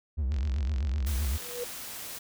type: tone with vibrato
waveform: triangle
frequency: 69.4 Hz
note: C#2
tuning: 3 cents sharp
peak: -24 dBFS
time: 0.17-1.38 s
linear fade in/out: 20 ms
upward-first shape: triangle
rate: 7.8 Hz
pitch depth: 230 cents each way
type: click train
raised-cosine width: 0.2 ms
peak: -28 dBFS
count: 63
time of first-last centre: 0.32-1.689 s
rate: 45.3 Hz
type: noise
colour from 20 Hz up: white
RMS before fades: -40 dBFS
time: 1.06-2.19 s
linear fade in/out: 10 ms
type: tone with exponential growth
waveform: sine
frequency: 485.9 Hz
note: B4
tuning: 28 cents flat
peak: -29 dBFS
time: 1.28-1.64 s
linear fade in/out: 5 ms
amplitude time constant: 78 ms
effects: none